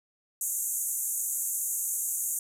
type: band-pass noise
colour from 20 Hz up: pink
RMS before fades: -31 dBFS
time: 0.41-2.39 s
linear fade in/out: 2 ms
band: 6500 to 14000 Hz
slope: 96 dB/octave
effects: none